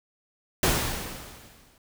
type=noise with exponential decay; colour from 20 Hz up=pink; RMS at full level=-21 dBFS; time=0.63-1.78 s; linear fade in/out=2 ms; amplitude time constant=250 ms; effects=none